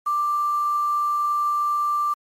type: tone with quantisation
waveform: sine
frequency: 1180 Hz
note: D6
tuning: 8 cents sharp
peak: -19 dBFS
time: 0.06-2.14 s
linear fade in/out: 10 ms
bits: 7
effects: MP3 64 kbps